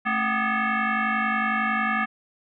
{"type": "tone with frequency modulation", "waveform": "sine", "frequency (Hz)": 220, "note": "A3", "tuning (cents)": 0, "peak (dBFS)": -21, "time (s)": [0.05, 2.06], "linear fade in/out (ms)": 20, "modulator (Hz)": 491, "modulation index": 4.1, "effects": []}